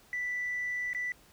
sine tone with dropouts, 1975.5 Hz, B6, in tune, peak -30 dBFS, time 0.13-1.12 s, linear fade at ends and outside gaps 1 ms, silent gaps 0.932-0.948 s, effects tanh soft clip ceiling -27 dBFS + pink hiss -60 dBFS RMS until 1.32 s

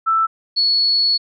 sine tone pair in turn, 1324 / 4391 Hz, E6 / C#8, +7 / -17 cents, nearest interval octave + major sixth, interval 2076 cents, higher second, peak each -13 dBFS, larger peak neither, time 0.06-0.27 / 0.56-1.18 s, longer second, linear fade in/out 20 ms, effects none

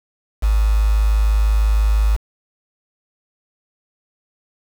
sine tone with quantisation, 53 Hz, G#1, 36 cents sharp, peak -12 dBFS, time 0.42-2.17 s, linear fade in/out 20 ms, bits 5, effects none

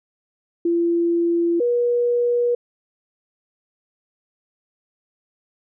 sine tone pair in turn, 340.5 / 481.5 Hz, F4 / B4, -44 / -44 cents, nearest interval tritone, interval 600 cents, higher second, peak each -16 dBFS, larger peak neither, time 0.65-1.6 / 1.6-2.55 s, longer neither, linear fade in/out 5 ms, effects none

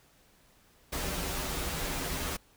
pink noise with comb filter, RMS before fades -34 dBFS, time 0.92-2.37 s, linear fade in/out 10 ms, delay 9.3 ms, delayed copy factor -0.85, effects pink hiss -63 dBFS RMS until 2.56 s

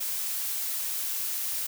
blue noise, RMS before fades -31 dBFS, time 0-1.67 s, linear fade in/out 10 ms, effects none

